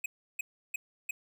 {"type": "tone bursts", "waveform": "square", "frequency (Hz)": 2524, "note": "D#7", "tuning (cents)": 24, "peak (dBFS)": -32, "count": 4, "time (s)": [0.04, 1.11], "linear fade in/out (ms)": 5, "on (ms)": 20, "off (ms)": 330, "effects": []}